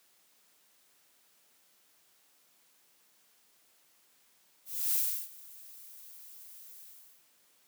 violet noise with ADSR envelope, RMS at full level -28 dBFS, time 4.65-7.27 s, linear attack 300 ms, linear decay 330 ms, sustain -23 dB, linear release 460 ms, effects white hiss -67 dBFS RMS until 7.67 s + high-pass 150 Hz 12 dB/octave

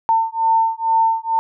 sine beating tone pair, 900 / 902.2 Hz, A5 / A5, +39 / +43 cents, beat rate 2.2 Hz, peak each -17 / -17 dBFS, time 0.09-1.39 s, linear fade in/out 0 ms, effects none

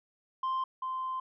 sine tone pair in turn, 1046.5 / 1039.3 Hz, C6 / C6, 0 / -12 cents, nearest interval unison, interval 12 cents, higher first, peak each -26 / -31 dBFS, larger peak first, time 0.43-0.64 / 0.82-1.2 s, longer second, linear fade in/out 5 ms, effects tanh soft clip ceiling -28 dBFS

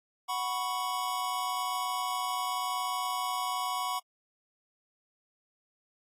square chord, F# suspended fourth, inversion none, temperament equal, 740 / 987.8 / 1108.7 Hz, F#5 / B5 / C#6, 0 / 0 / 0 cents, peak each -37 / -35 / -35 dBFS, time 0.28-4 s, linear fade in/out 20 ms, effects AAC 48 kbps

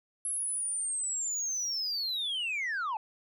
sine linear sweep, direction down, 11000 to 820 Hz, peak -28 dBFS, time 0.25-2.97 s, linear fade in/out 2 ms, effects tanh soft clip ceiling -29 dBFS

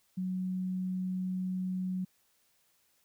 sine tone, 185 Hz, F#3, in tune, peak -31 dBFS, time 0.17-2.05 s, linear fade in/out 10 ms, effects white hiss -71 dBFS RMS until 3.04 s

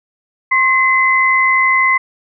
sine tone pair together, 1064.9 / 2043 Hz, C6 / C7, +30 / -42 cents, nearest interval major seventh, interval 1128 cents, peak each -14 / -11 dBFS, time 0.51-1.98 s, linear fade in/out 10 ms, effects none

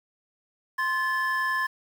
triangle tone pair together, 1046.5 / 1734.5 Hz, C6 / A6, 0 / -25 cents, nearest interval major sixth, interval 875 cents, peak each -26 / -24 dBFS, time 0.78-1.67 s, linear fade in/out 10 ms, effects 8-bit

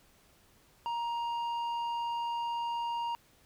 sine tone with tanh clipping, 939 Hz, A#5, 12 cents sharp, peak -33 dBFS, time 0.86-3.15 s, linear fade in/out 0 ms, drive 8 dB, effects pink hiss -64 dBFS RMS until 3.45 s

